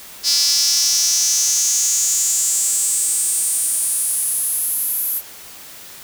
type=tone with high-pass filter sweep; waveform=square; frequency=155.56 Hz; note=D#3; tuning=in tune; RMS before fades=-18 dBFS; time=0.23-5.22 s; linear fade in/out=50 ms; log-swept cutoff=5000 to 12000 Hz; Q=6; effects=white hiss -38 dBFS RMS until 6.03 s